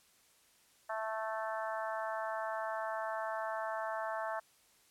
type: harmonic tone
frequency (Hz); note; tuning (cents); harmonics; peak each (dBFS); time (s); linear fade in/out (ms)
220; A3; 0; 3 / 4 / 5 / 6 / 7 / 8; -39 / -41 / -43 / -45 / -46 / -47; 0.89-4.4; 10
effects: white hiss -67 dBFS RMS until 4.9 s + low-pass 12000 Hz 12 dB/octave